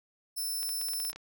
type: tone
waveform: 5% pulse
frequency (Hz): 5300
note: E8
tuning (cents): +9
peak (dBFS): -26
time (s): 0.36-1.12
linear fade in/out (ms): 20
type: clicks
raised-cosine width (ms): 0.2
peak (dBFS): -27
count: 10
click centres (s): 0.63 / 0.692 / 0.814 / 0.886 / 0.935 / 1.001 / 1.05 / 1.099 / 1.13 / 1.16
effects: none